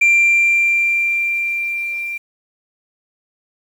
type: tone with level ramp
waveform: sine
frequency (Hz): 2369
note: D7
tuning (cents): +14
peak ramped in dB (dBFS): -6 to -22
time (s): 0.01-2.18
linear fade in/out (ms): 10
effects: tanh soft clip ceiling -8 dBFS + 7-bit